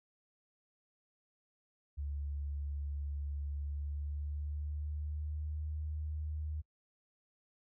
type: tone with pitch glide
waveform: sine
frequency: 71.7 to 76.4 Hz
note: D2 to D#2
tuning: -41 to -31 cents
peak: -36 dBFS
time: 1.97-6.62 s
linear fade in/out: 20 ms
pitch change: +110 cents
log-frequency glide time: 3.51-5.69 s
effects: noise-tail reverb RT60 0.1 s tail -26 dB re dry